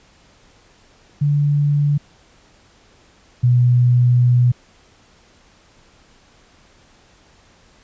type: tone pair in turn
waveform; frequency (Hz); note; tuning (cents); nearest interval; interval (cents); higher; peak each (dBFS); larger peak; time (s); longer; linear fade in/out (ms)
sine; 145.2 / 123.03; D3 / B2; -19 / -6; minor third; 287; first; -13 / -10; second; 1.21-1.98 / 3.43-4.52; second; 10
effects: pink hiss -52 dBFS RMS until 7.83 s + resampled to 16000 Hz